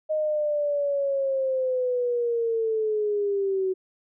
sine linear sweep, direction down, 622.3 to 372.6 Hz, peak -22 dBFS, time 0.09-3.74 s, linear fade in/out 20 ms, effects none

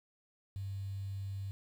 sine tone with quantisation, 98 Hz, G2, in tune, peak -37 dBFS, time 0.56-1.51 s, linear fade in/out 0 ms, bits 10, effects none

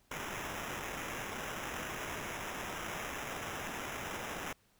white noise with sample-and-hold, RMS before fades -41 dBFS, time 0.11-4.53 s, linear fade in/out 5 ms, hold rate 4410 Hz, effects pink hiss -70 dBFS RMS until 4.79 s

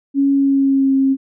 sine tone with pitch glide, 277.2 to 269.2 Hz, C#4 to C4, 0 to +49 cents, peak -11 dBFS, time 0.14-1.17 s, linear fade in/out 50 ms, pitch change -51 cents, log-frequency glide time 0.32-0.95 s, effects none

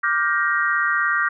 sine chord, G minor seventh, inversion second, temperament just, 1176 / 1411.2 / 1568 / 1881.6 Hz, D6 / F6 / G6 / Bb6, +2 / +18 / 0 / +16 cents, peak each -23 dBFS, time 0.03-1.29 s, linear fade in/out 10 ms, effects none

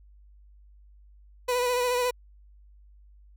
30% pulse tone with vibrato, 493.9 Hz, B4, in tune, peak -21 dBFS, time 1.48-2.11 s, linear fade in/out 10 ms, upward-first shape sine, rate 14 Hz, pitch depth 31 cents each way, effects added 50 Hz sine -51 dBFS peak until 3.36 s

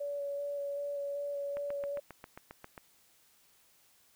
sine tone with vibrato, 569 Hz, C#5, 45 cents sharp, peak -34 dBFS, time 0-2 s, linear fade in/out 10 ms, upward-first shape square, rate 2.6 Hz, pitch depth 11 cents each way
click train, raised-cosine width 0.5 ms, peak -30 dBFS, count 10, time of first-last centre 1.57-2.778 s, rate 7.45 Hz
effects white hiss -66 dBFS RMS until 4.15 s

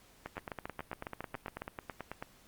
two click trains, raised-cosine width 0.5 ms, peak -23 / -24 dBFS, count 10 / 19, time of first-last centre 0.38-1.62 / 0.26-2.225 s, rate 7.26 / 9.16 Hz, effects pink hiss -62 dBFS RMS until 2.47 s + Opus 48 kbps

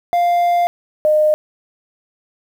triangle / sine tone pair in turn, 698.5 / 611.4 Hz, F5 / D#5, 0 / -30 cents, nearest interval major second, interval 230 cents, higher first, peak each -10 dBFS, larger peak neither, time 0.13-0.67 / 1.05-1.34 s, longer first, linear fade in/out 0 ms, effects 7-bit

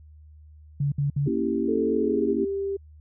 sine tone bursts, 142.3 Hz, C#3, 46 cents sharp, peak -21 dBFS, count 3, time 0.8-1.282 s, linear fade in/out 5 ms, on 120 ms, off 61 ms
sine chord, A# diminished seventh, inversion none, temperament equal, 233.1 / 277.2 / 329.6 / 392 Hz, A#3 / C#4 / E4 / G4, 0 / 0 / 0 / 0 cents, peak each -28 dBFS, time 1.26-2.45 s, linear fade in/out 10 ms
sine tone with pitch glide, 440 to 394.3 Hz, A4 to G4, 0 to +10 cents, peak -25 dBFS, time 1.68-2.77 s, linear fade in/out 10 ms, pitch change -190 cents, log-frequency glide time 1.91-2.41 s
effects added 76 Hz sine -46 dBFS peak until 3 s

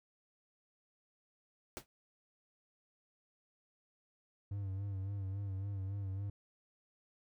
pink noise with exponential decay, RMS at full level -40 dBFS, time 1.77-1.86 s, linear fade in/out 0 ms, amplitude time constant 18 ms
triangle tone with vibrato, 98 Hz, G2, in tune, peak -35 dBFS, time 4.51-6.3 s, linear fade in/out 5 ms, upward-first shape sine, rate 3.6 Hz, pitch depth 56 cents each way
effects none

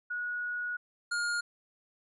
sine / square tone pair in turn, 1457 / 1421.3 Hz, F#6 / F6, -27 / +30 cents, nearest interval unison, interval 43 cents, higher first, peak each -32 / -30 dBFS, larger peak second, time 0.1-0.77 / 1.11-1.41 s, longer first, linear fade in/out 10 ms, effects resampled to 24000 Hz

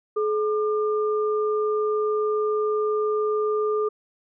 sine tone pair together, 426.4 / 1200 Hz, G#4 / D6, +46 / +37 cents, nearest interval octave + tritone, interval 1791 cents, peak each -21 / -29 dBFS, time 0.16-3.89 s, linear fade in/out 10 ms, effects none

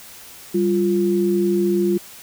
sine tone pair together, 196 / 349.2 Hz, G3 / F4, 0 / 0 cents, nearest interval minor seventh, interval 1000 cents, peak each -20 / -17 dBFS, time 0.54-1.98 s, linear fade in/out 10 ms, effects white hiss -41 dBFS RMS until 2.22 s

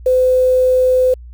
sine tone with quantisation, 510 Hz, C5, 44 cents flat, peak -9 dBFS, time 0.06-1.14 s, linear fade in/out 5 ms, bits 6, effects added 60 Hz sine -32 dBFS peak until 1.33 s

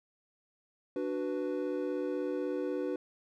triangle chord, B minor, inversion first, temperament equal, 293.7 / 370 / 493.9 Hz, D4 / F#4 / B4, 0 / 0 / 0 cents, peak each -34 dBFS, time 0.96-2.96 s, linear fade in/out 2 ms, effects none

